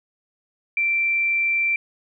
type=tone; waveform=sine; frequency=2349 Hz; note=D7; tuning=in tune; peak=-18 dBFS; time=0.77-1.76 s; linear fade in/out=2 ms; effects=none